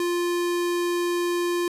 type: tone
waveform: square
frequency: 349.2 Hz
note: F4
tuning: in tune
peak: -23 dBFS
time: 0-1.68 s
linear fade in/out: 2 ms
effects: resampled to 32000 Hz